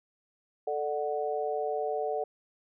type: chord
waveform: sine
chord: D major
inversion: second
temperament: equal with one note detuned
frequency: 440 / 594.5 / 740 Hz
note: A4 / D5 / F#5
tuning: 0 / +21 / 0 cents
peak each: -32 / -34 / -33 dBFS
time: 0.67-2.24 s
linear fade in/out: 5 ms
effects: none